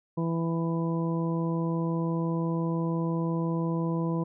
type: harmonic tone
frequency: 165.8 Hz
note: E3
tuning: 10 cents sharp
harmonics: 1 / 2 / 3 / 4 / 5 / 6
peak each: -27 / -32 / -36 / -43 / -48 / -38 dBFS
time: 0.17-4.24 s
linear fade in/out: 10 ms
effects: none